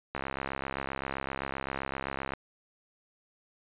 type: click train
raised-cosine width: 0.5 ms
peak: -18 dBFS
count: 149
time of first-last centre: 0.15-2.336 s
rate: 67.7 Hz
effects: resampled to 8000 Hz